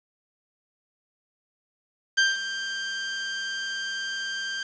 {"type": "tone with ADSR envelope", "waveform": "sawtooth", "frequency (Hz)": 1578, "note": "G6", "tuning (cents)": 11, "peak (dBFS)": -13, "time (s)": [2.17, 4.63], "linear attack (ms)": 15, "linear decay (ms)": 180, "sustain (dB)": -12, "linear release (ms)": 3, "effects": ["resampled to 16000 Hz", "7-bit"]}